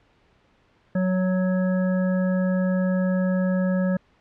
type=harmonic tone; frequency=185 Hz; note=F#3; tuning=in tune; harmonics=1 / 3 / 5 / 7 / 9; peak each=-20 / -27 / -43 / -41 / -36 dBFS; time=0.95-3.97 s; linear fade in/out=5 ms; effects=pink hiss -61 dBFS RMS until 4.2 s + low-pass 3000 Hz 12 dB/octave